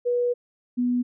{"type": "tone pair in turn", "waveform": "sine", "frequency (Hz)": [486.5, 245.7], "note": ["B4", "B3"], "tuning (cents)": [-26, -9], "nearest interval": "octave", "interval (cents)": 1183, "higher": "first", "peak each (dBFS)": -20, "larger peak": "neither", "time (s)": [[0.05, 0.34], [0.77, 1.03]], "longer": "first", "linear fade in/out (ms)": 20, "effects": []}